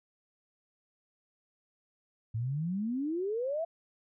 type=exponential sweep; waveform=sine; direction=up; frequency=107.1 to 683 Hz; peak=-30 dBFS; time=2.34-3.65 s; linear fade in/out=10 ms; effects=none